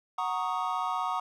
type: chord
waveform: triangle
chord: D# minor seventh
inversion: first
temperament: equal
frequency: 740 / 932.3 / 1108.7 / 1244.5 Hz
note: F#5 / A#5 / C#6 / D#6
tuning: 0 / 0 / 0 / 0 cents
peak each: -32 dBFS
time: 0.18-1.2 s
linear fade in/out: 5 ms
effects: none